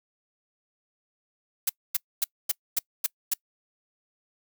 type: noise bursts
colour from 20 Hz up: blue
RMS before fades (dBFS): -24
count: 7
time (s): 1.67-3.338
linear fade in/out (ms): 5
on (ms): 24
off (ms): 250
effects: noise-tail reverb RT60 0.1 s tail -26 dB re dry